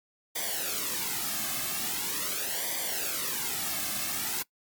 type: noise with flanger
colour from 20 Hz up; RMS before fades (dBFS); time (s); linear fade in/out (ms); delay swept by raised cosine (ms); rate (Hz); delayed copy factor
white; -32; 0.35-4.43; 10; 0.73 to 2.13; 0.42; -0.75
effects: noise-tail reverb RT60 0.1 s tail -22 dB re dry + Opus 48 kbps